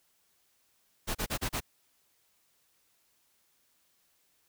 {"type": "noise bursts", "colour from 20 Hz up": "pink", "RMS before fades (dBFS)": -32, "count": 5, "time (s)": [1.07, 1.606], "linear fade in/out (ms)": 20, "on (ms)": 80, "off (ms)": 34, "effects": ["white hiss -71 dBFS RMS until 4.48 s"]}